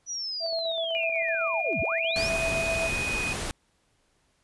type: linear two-way sweep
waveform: sine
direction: down then up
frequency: 5940 to 58.27 to 5940 Hz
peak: -30 dBFS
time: 0.06-2.31 s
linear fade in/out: 50 ms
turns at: 1.81 s
type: tone with tremolo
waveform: sine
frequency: 659.3 Hz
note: E5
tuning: in tune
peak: -27 dBFS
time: 0.4-2.91 s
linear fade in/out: 50 ms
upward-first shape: square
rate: 7.9 Hz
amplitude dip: 35%
type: tone with pitch glide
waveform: sine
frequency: 2422 to 2493 Hz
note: D#7 to D#7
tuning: -47 to +3 cents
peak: -28 dBFS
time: 0.95-3.33 s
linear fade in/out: 0 ms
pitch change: +50 cents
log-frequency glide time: 2.15-2.34 s
type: noise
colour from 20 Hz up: pink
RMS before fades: -32 dBFS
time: 2.16-3.51 s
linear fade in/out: 0 ms
effects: pink hiss -69 dBFS RMS until 4.43 s + resampled to 24000 Hz